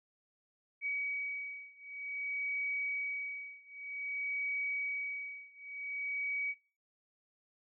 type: beating tone pair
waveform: sine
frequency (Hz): 2266 / 2266.53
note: C#7 / C#7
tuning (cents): +37 / +38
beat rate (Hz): 0.53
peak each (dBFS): -38 / -39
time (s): 0.81-6.55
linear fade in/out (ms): 50
effects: noise-tail reverb RT60 0.4 s tail -21 dB re dry